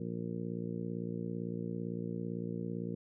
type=harmonic tone; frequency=57.8 Hz; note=A#1; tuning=14 cents flat; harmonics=2 / 3 / 4 / 5 / 6 / 7 / 8 / 9; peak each=-44 / -39 / -42 / -49 / -45 / -53 / -45 / -57 dBFS; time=0-2.95 s; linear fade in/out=5 ms; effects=none